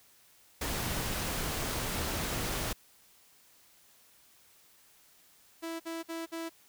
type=noise; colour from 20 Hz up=pink; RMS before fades=-34 dBFS; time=0.61-2.73 s; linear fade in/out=5 ms
type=tone bursts; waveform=sawtooth; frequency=329.6 Hz; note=E4; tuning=in tune; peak=-32 dBFS; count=4; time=5.62-6.496 s; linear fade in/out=20 ms; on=180 ms; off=52 ms
effects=white hiss -62 dBFS RMS until 6.68 s